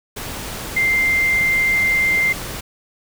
sine tone in noise, 2093 Hz, C7, in tune, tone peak -14 dBFS, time 0.76-2.33 s, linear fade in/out 10 ms, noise pink, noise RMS -29 dBFS, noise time 0.16-2.61 s, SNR +12 dB, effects none

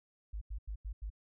sine tone bursts, 51.91 Hz, G#1, in tune, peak -37 dBFS, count 5, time 0.33-1.102 s, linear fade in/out 10 ms, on 84 ms, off 88 ms, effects none

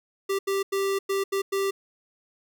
square tone bursts at uneven times, 392 Hz, G4, in tune, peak -24 dBFS, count 6, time 0.29-0.39 / 0.47-0.63 / 0.72-0.99 / 1.09-1.24 / 1.32-1.42 / 1.52-1.71 s, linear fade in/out 10 ms, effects none

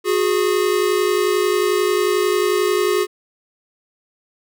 square tone pair together, 364.1 / 415.3 Hz, F#4 / G#4, -28 / 0 cents, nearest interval major second, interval 228 cents, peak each -19 dBFS, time 0.04-3.07 s, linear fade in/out 50 ms, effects none

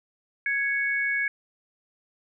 sine tone pair together, 1663.8 / 2217 Hz, G#6 / C#7, +3 / 0 cents, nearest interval perfect fourth, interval 497 cents, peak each -26 dBFS, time 0.46-1.28 s, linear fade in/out 2 ms, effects none

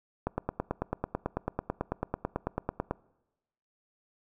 click train, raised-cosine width 1 ms, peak -15 dBFS, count 25, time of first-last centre 0.27-2.91 s, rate 9.09 Hz, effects noise-tail reverb RT60 1.0 s tail -24 dB re dry

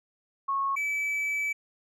sine / triangle tone pair in turn, 1097 / 2302 Hz, C#6 / D7, -18 / -35 cents, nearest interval octave + minor second, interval 1283 cents, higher second, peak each -25 dBFS, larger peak neither, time 0.48-0.76 / 0.76-1.53 s, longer second, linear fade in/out 10 ms, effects none

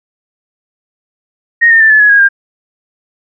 sine tone with pitch steps, 1864.7 / 1817.9 / 1772.3 / 1727.8 / 1684.4 / 1642.2 / 1601 Hz, A#6 / A#6 / A6 / A6 / G#6 / G#6 / G6, 0 / -44 / +12 / -32 / +24 / -20 / +36 cents, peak -3 dBFS, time 1.61-2.289 s, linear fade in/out 20 ms, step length 97 ms, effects none

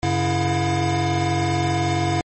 square tone cluster, 95.5 / 139.9 / 333.4 / 718 Hz, G2 / C#3 / E4 / F5, -45 / +16 / +20 / +48 cents, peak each -25 dBFS, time 0.03-2.21 s, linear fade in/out 0 ms, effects MP3 32 kbps

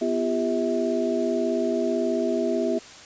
sine tone cluster, 248.1 / 343.5 / 401.8 / 648 Hz, B3 / F4 / G4 / E5, +8 / -29 / +43 / -30 cents, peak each -27 dBFS, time 0.01-2.79 s, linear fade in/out 10 ms, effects white hiss -44 dBFS RMS until 3.05 s + resampled to 16000 Hz

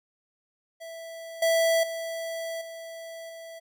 square tone with level steps, 659.3 Hz, E5, in tune, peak -39 / -21 / -32 / -39 / -41 dBFS, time 0.8-3.6 s, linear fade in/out 20 ms, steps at 1.42 / 1.83 / 2.61 / 3.29 s, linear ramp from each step 5 ms, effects none

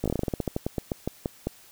slowing click train, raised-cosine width 2 ms, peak -13 dBFS, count 19, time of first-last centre 0.04-1.47 s, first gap 17 ms, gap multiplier 1.16, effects white hiss -53 dBFS RMS until 1.71 s

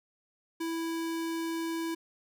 square tone, 329.6 Hz, E4, in tune, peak -32 dBFS, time 0.6-1.95 s, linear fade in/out 10 ms, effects none

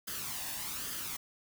white noise with flanger, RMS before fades -39 dBFS, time 0.07-1.17 s, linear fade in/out 10 ms, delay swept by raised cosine 0.62 to 1.13 ms, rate 1.2 Hz, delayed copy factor +0.55, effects none

